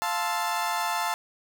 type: chord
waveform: 35% pulse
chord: F major seventh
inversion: none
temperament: equal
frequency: 698.5 / 880 / 1046.5 / 1318.5 Hz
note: F5 / A5 / C6 / E6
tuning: 0 / 0 / 0 / 0 cents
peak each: -31 / -27 / -31 / -32 dBFS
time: 0.02-1.14 s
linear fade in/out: 0 ms
effects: none